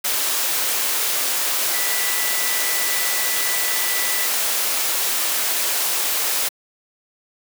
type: tone in noise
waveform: sine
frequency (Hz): 1975.5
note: B6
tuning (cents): 0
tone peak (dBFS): -28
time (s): 1.73-4.27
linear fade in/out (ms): 10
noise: white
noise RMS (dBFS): -21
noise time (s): 0.04-6.49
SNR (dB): -10
effects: high-pass 400 Hz 12 dB/octave